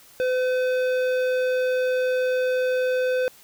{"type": "tone with tanh clipping", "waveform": "sine", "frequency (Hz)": 508, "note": "B4", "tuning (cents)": 49, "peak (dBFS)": -22, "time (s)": [0.2, 3.28], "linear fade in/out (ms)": 0, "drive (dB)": 14, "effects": ["white hiss -51 dBFS RMS until 3.43 s"]}